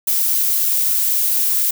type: noise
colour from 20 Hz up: violet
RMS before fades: -17 dBFS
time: 0.07-1.71 s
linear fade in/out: 5 ms
effects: none